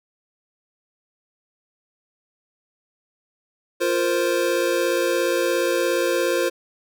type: chord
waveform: square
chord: F suspended fourth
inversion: none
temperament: equal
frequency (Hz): 349.2 / 466.2 / 523.3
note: F4 / Bb4 / C5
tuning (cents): 0 / 0 / 0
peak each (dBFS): -24 / -26 / -23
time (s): 3.8-6.5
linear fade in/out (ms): 20
effects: none